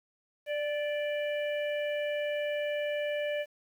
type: harmonic tone with a mistuned harmonic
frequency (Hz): 590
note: D5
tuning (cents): +8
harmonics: 1 / 3 / 4 / 5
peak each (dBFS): -30 / -40 / -42 / -44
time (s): 0.46-3.46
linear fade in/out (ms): 50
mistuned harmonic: 3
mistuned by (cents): -26
effects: 10-bit